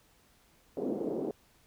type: band-pass noise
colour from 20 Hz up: pink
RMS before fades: -34 dBFS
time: 0.77-1.31 s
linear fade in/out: 2 ms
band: 250 to 500 Hz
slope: 24 dB/octave
effects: pink hiss -65 dBFS RMS until 1.66 s